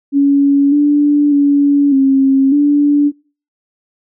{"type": "tone with pitch steps", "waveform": "sine", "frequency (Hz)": [280.9, 291.7, 284.7, 269.8, 289.9], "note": ["C#4", "D4", "C#4", "C#4", "D4"], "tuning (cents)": [23, -12, 46, -47, -22], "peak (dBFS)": -7, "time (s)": [0.12, 3.12], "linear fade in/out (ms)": 50, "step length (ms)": 600, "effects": ["noise-tail reverb RT60 0.4 s tail -26 dB re dry"]}